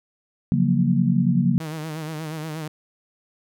sine chord, Gb major seventh, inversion second, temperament equal, 138.59 / 174.61 / 185 / 233.1 Hz, Db3 / F3 / Gb3 / Bb3, 0 / 0 / 0 / 0 cents, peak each -22 dBFS, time 0.52-1.58 s, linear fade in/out 0 ms
sawtooth tone with vibrato, 156.7 Hz, D#3, 13 cents sharp, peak -25 dBFS, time 1.6-2.68 s, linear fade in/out 5 ms, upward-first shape sine, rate 8.4 Hz, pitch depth 63 cents each way
effects none

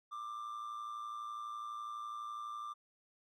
triangle tone with amplitude modulation, 1186 Hz, D6, 17 cents sharp, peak -37 dBFS, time 0.11-2.74 s, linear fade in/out 20 ms, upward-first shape sine, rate 112 Hz, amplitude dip 50%, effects none

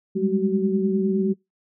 sine tone cluster, 188.1 / 198.3 / 208 / 379.1 Hz, F#3 / G3 / G#3 / F#4, +29 / +20 / +3 / +42 cents, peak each -27 / -24 / -25 / -23 dBFS, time 0.15-1.34 s, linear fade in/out 20 ms, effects noise-tail reverb RT60 0.2 s tail -25 dB re dry

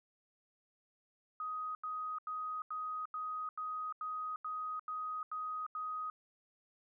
sine tone bursts, 1253 Hz, D#6, 12 cents sharp, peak -37 dBFS, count 11, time 1.4-6.1 s, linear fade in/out 2 ms, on 350 ms, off 85 ms, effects none

